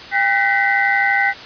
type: tone cluster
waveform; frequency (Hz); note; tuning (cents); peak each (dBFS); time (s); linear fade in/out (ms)
sine; 797 / 1521 / 1929 / 2041; G5 / F#6 / B6 / C7; +28 / +47 / -41 / -44; -19; 0.11-1.34; 50
effects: white hiss -34 dBFS RMS until 1.45 s + resampled to 11025 Hz